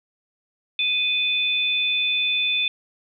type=tone pair together; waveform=sine; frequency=2489 / 3520 Hz; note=D#7 / A7; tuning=0 / 0 cents; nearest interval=tritone; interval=600 cents; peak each=-22 / -22 dBFS; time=0.79-2.68 s; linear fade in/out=2 ms; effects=none